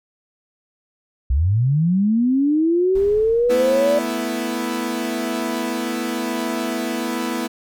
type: linear sweep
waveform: sine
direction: up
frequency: 58.6 to 587.3 Hz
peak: -14 dBFS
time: 1.3-3.99 s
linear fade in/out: 5 ms
type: noise with exponential decay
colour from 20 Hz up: brown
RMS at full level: -31 dBFS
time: 2.95-4.47 s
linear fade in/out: 5 ms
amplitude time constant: 330 ms
type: chord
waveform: sawtooth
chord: A suspended second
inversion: none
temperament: equal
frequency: 220 / 246.9 / 329.6 Hz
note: A3 / B3 / E4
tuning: 0 / 0 / 0 cents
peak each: -24 / -21 / -22 dBFS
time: 3.49-7.48 s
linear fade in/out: 20 ms
effects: none